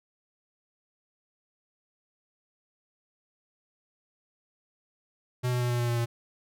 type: tone with pitch steps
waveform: square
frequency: 124.8 / 123.58 / 122.37 / 121.18 / 119.99 / 118.82 / 117.66 Hz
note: B2 / B2 / B2 / B2 / B2 / A#2 / A#2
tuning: +19 / +2 / -16 / -32 / -50 / +34 / +17 cents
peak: -26 dBFS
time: 5.43-6.06 s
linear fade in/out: 20 ms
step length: 90 ms
effects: none